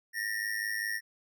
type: ring-modulated tone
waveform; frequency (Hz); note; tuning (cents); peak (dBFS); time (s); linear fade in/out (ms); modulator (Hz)
square; 1848; A#6; -16; -29; 0.13-1.01; 50; 52.5
effects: none